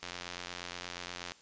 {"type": "click train", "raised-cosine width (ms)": 0.2, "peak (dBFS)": -22, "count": 115, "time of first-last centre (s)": [0.03, 1.32], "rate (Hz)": 88.4, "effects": ["white hiss -59 dBFS RMS until 1.41 s", "resampled to 16000 Hz"]}